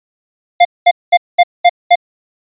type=tone bursts; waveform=square; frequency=702 Hz; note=F5; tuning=9 cents sharp; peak=-4 dBFS; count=6; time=0.6-1.956 s; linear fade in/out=10 ms; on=51 ms; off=210 ms; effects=resampled to 8000 Hz